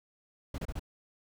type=noise bursts; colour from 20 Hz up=brown; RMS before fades=-36 dBFS; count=4; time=0.54-0.795 s; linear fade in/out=5 ms; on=42 ms; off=29 ms; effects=none